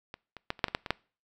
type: clicks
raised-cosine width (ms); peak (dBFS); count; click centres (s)
0.3; -24 / -26 / -14 / -29 / -6 / -20 / -11 / -20 / -9; 9; 0.141 / 0.367 / 0.504 / 0.592 / 0.642 / 0.683 / 0.749 / 0.862 / 0.906
effects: noise-tail reverb RT60 0.4 s tail -25 dB re dry